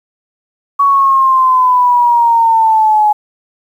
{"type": "exponential sweep", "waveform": "sine", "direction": "down", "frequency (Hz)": [1127, 838], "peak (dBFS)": -6, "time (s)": [0.79, 3.13], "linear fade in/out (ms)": 10, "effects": ["7-bit"]}